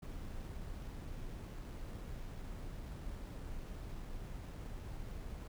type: noise with sample-and-hold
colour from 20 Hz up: brown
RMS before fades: -45 dBFS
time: 0.02-5.48 s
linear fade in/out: 10 ms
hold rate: 8820 Hz
effects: none